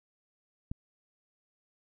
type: click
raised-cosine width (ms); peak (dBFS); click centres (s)
5; -23; 0.715
effects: none